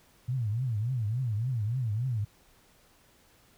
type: tone with vibrato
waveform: sine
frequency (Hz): 116.54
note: A#2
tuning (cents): 0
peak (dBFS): -27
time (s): 0.28-2.25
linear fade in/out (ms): 10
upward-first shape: triangle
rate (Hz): 3.5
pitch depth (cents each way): 260
effects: pink hiss -62 dBFS RMS until 3.57 s